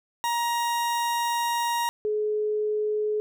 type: tone pair in turn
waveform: 40% pulse / sine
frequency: 943 / 424.4 Hz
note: A#5 / G#4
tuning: +20 / +38 cents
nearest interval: octave + major second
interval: 1382 cents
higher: first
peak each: -23 dBFS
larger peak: neither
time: 0.24-1.89 / 2.05-3.2 s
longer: first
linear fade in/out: 0 ms
effects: none